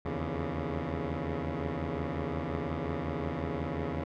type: tone cluster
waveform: 10% pulse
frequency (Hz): 78.8 / 84.4 / 139.6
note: D#2 / E2 / C#3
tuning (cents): +23 / +41 / +13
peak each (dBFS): -28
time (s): 0.05-4.04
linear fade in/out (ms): 5
effects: low-pass 2000 Hz 12 dB/octave